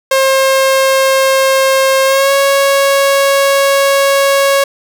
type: tone with pitch glide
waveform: sawtooth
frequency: 534 to 552.8 Hz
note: C5 to C#5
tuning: +35 to -5 cents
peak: -4 dBFS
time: 0.11-4.64 s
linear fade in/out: 5 ms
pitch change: +60 cents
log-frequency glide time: 2.05-2.32 s
effects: none